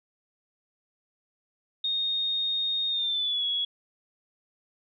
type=tone with pitch glide; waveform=sine; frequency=3700 to 3354 Hz; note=A#7 to G#7; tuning=-14 to +16 cents; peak=-25 dBFS; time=1.84-3.65 s; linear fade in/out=5 ms; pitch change=-170 cents; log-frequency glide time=2.89-3.45 s; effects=none